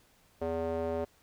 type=tone with band-pass filter; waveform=square; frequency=82.41 Hz; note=E2; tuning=in tune; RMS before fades=-33 dBFS; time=0.41-1.05 s; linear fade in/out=10 ms; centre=520 Hz; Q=2.7; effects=pink hiss -65 dBFS RMS until 1.22 s